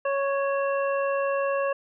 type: harmonic tone with a mistuned harmonic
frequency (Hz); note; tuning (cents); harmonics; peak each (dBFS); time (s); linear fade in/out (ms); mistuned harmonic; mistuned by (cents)
554.4; C#5; 0; 1 / 2 / 3 / 5; -24 / -30 / -34 / -38; 0.05-1.73; 5; 5; -32
effects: none